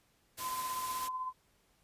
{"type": "noise", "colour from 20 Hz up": "white", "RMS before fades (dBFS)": -42, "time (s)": [0.37, 1.09], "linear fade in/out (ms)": 20}
{"type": "tone with tremolo", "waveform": "sine", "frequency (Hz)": 1024, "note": "C6", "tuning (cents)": -38, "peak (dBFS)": -33, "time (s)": [0.39, 1.33], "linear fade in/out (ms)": 50, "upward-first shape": "triangle", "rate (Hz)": 16, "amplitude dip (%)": 50}
{"effects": ["pink hiss -71 dBFS RMS until 1.83 s", "resampled to 32000 Hz"]}